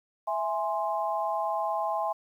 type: chord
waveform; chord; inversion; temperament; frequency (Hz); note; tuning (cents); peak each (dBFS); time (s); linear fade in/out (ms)
sine; E augmented; none; equal; 659.3 / 830.6 / 1046.5; E5 / G#5 / B#5; 0 / 0 / 0; -31 / -30 / -32; 0.27-2.13; 10
effects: 10-bit